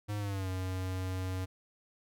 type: tone with pitch glide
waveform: square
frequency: 103.83 to 93.04 Hz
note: G#2 to F#2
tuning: 0 to +10 cents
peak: -34 dBFS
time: 0.08-1.46 s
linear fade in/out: 20 ms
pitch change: -190 cents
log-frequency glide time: 0.18-0.49 s
effects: none